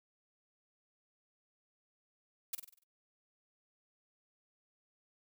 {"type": "noise with echo", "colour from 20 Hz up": "blue", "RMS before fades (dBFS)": -36, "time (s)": [2.53, 2.55], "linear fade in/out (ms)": 5, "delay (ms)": 48, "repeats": 6, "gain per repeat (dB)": -6, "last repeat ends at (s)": 2.838, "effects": ["noise-tail reverb RT60 0.1 s tail -23 dB re dry"]}